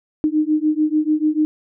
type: beating tone pair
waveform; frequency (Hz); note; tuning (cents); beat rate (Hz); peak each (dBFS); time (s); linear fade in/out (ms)
sine; 303.7 / 310.5; D#4 / D#4; -42 / -3; 6.8; -18 / -18; 0.24-1.45; 0
effects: none

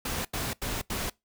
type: noise bursts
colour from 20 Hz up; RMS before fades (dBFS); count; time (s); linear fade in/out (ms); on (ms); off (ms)
pink; -32; 4; 0.05-1.099; 5; 200; 83
effects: noise-tail reverb RT60 0.2 s tail -23 dB re dry

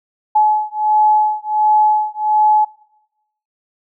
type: beating tone pair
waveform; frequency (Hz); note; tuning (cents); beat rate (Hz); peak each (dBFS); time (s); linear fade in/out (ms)
sine; 852 / 853.4; G#5 / G#5; +44 / +47; 1.4; -14; 0.35-2.65; 10
effects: noise-tail reverb RT60 0.9 s tail -23 dB re dry

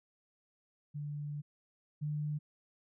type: tone pair in turn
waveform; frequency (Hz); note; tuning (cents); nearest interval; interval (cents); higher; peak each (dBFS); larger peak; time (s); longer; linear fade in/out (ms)
sine; 146.83 / 149.48; D3 / D3; 0 / +31; unison; 31; second; -37 / -33; second; 0.94-1.42 / 2.01-2.39; first; 20
effects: none

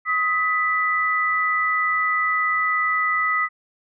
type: tone pair together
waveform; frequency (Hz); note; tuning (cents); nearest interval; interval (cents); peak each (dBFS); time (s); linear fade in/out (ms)
sine; 1261.2 / 1979; D#6 / B6; +23 / +3; minor sixth; 780; -21; 0.05-3.49; 50
effects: none

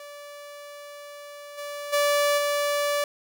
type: tone with level steps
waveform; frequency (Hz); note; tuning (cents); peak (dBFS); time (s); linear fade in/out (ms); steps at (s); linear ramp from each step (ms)
sawtooth; 580; D5; -22; -36 / -29 / -16 / -19; 0-3.04; 2; 1.57 / 1.92 / 2.37; 20
effects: none

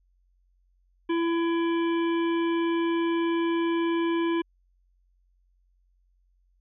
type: harmonic tone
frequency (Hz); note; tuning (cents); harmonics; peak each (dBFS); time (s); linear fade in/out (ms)
335.2; E4; +29; 1 / 3 / 5 / 7 / 9 / 10; -23 / -33 / -39 / -40 / -43 / -48; 1.09-4.42; 10
effects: added 45 Hz sine -63 dBFS peak until 6.6 s

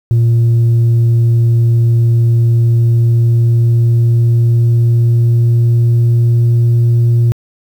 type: tone with pitch glide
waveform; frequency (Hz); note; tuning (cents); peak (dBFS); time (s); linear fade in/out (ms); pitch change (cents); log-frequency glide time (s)
sine; 116.54 to 117.89; A#2 to A#2; 0 to +20; -4; 0.11-7.32; 0; +20; 2.51-6.43
effects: tanh soft clip ceiling -6 dBFS + 7-bit

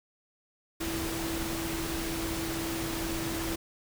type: tone in noise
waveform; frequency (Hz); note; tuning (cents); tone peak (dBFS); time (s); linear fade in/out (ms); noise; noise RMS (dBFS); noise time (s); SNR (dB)
sine; 329.6; E4; 0; -34; 0.8-3.56; 10; pink; -35; 0.8-3.56; -2
effects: none

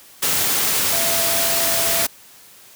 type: tone in noise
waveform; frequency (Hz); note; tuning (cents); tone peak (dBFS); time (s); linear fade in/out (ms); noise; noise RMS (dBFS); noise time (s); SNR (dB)
sine; 670; E5; +28; -26; 0.92-2.05; 10; white; -19; 0.22-2.07; -10
effects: white hiss -46 dBFS RMS until 2.75 s + high-pass 60 Hz 12 dB/octave

